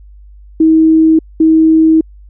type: tone pair in turn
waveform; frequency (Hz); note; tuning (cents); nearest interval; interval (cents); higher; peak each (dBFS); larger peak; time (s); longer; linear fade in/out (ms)
sine; 319.4 / 319.4; D#4 / D#4; +45 / +45; unison; 0; neither; -4; neither; 0.6-1.19 / 1.4-2.01; second; 5
effects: added 50 Hz sine -34 dBFS peak until 2.29 s